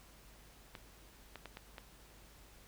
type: clicks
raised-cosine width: 0.3 ms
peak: -30 dBFS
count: 5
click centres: 0.752 / 1.357 / 1.457 / 1.571 / 1.782 s
effects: added 50 Hz sine -61 dBFS peak until 2.67 s + pink hiss -61 dBFS RMS until 2.67 s